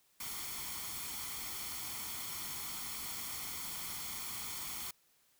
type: noise with comb filter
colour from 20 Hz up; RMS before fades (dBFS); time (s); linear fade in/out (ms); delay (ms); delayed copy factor
white; -42; 0.2-4.91; 5; 0.91; +0.6
effects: white hiss -71 dBFS RMS until 5.39 s